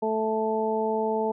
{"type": "harmonic tone", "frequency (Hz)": 219.3, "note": "A3", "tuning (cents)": -6, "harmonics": [1, 2, 3, 4], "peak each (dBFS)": [-31, -26, -31, -29], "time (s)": [0.02, 1.32], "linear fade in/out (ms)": 10, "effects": []}